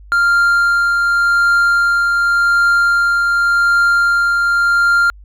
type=tone with tremolo; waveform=triangle; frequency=1395 Hz; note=F6; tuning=2 cents flat; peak=-7 dBFS; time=0.12-5.1 s; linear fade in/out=0 ms; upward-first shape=triangle; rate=0.88 Hz; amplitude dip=30%; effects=added 50 Hz sine -36 dBFS peak until 5.24 s